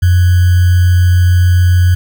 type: tone with sample-and-hold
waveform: sine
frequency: 89.3 Hz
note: F2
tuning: 39 cents sharp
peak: -5 dBFS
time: 0.02-1.95 s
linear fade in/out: 10 ms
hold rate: 1575 Hz
effects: none